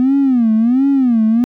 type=tone with vibrato; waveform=triangle; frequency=246.9 Hz; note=B3; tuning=in tune; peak=-6 dBFS; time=0-1.44 s; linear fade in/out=0 ms; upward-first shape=sine; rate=1.4 Hz; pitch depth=210 cents each way; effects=tanh soft clip ceiling -6 dBFS